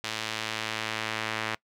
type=tone with band-pass filter sweep; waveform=sawtooth; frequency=110 Hz; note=A2; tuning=in tune; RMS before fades=-33 dBFS; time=0.04-1.55 s; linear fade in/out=0 ms; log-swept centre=3600 to 2100 Hz; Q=1; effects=noise-tail reverb RT60 0.1 s tail -23 dB re dry